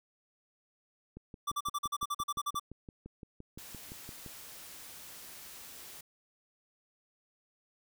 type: click train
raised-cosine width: 3 ms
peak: -33 dBFS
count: 19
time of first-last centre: 1.17-4.263 s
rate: 5.82 Hz
type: tone bursts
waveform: square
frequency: 1168 Hz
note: D6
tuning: 10 cents flat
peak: -32 dBFS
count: 13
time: 1.47-2.597 s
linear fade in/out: 10 ms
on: 47 ms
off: 43 ms
type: noise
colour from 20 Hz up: white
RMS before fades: -49 dBFS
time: 3.58-6.01 s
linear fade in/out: 5 ms
effects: none